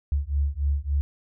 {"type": "beating tone pair", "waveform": "sine", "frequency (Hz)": [69.5, 73], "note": ["C#2", "D2"], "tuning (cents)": [5, -10], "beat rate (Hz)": 3.5, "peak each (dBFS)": [-25, -25], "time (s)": [0.12, 1.01], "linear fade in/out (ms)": 0, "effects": []}